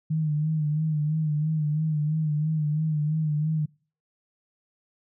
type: tone with vibrato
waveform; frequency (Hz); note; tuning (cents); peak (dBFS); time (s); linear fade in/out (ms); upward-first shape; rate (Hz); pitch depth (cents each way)
sine; 153.5; D#3; -23; -22; 0.1-3.66; 10; sine; 3; 55
effects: noise-tail reverb RT60 0.4 s tail -25 dB re dry